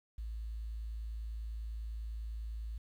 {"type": "tone with quantisation", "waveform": "sine", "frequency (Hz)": 55, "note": "A1", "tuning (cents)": 0, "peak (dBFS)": -38, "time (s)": [0.18, 2.78], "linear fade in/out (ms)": 5, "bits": 11, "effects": []}